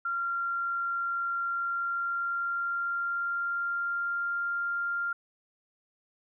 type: tone with pitch glide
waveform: sine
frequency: 1381 to 1394.6 Hz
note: F6 to F6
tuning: -20 to -3 cents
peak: -28 dBFS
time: 0.05-5.13 s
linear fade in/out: 5 ms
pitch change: +17 cents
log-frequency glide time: 1.43-4.37 s
effects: none